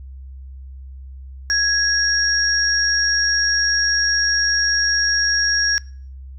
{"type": "tone pair together", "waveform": "sine", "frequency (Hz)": [1661.2, 5595], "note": ["G#6", "F8"], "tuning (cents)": [0, 2], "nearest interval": "octave + major sixth", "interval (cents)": 2102, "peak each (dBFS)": [-18, -18], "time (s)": [1.5, 5.78], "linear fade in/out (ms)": 0, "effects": ["noise-tail reverb RT60 0.5 s tail -24 dB re dry", "added 66 Hz sine -33 dBFS peak until 6.38 s"]}